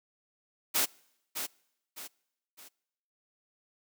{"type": "noise with echo", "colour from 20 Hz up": "white", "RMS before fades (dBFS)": -27, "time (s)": [0.74, 0.86], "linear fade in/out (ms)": 20, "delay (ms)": 610, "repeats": 3, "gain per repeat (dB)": -8, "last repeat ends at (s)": 2.69, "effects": ["noise-tail reverb RT60 0.9 s tail -26 dB re dry", "high-pass 200 Hz 12 dB/octave"]}